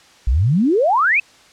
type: exponential sweep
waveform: sine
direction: up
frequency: 52.2 to 2653 Hz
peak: -12 dBFS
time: 0.27-1.2 s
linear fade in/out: 5 ms
effects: white hiss -48 dBFS RMS until 1.52 s + low-pass 6000 Hz 12 dB/octave